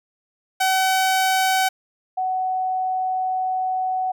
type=tone pair in turn; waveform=sawtooth / sine; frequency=758 / 746.7 Hz; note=F#5 / F#5; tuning=+42 / +16 cents; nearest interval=unison; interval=26 cents; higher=first; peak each=-13 / -20 dBFS; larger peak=first; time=0.6-1.69 / 2.17-4.12 s; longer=second; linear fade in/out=10 ms; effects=none